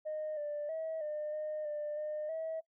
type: tone with pitch steps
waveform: sine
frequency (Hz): 616 / 590 / 642 / 603 / 612 / 596 / 607 / 644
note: D#5 / D5 / E5 / D5 / D#5 / D5 / D#5 / E5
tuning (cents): -17 / +8 / -46 / +46 / -29 / +25 / -43 / -41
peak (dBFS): -34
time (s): 0.05-2.61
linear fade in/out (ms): 20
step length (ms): 320
effects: noise-tail reverb RT60 0.1 s tail -22 dB re dry + tanh soft clip ceiling -32 dBFS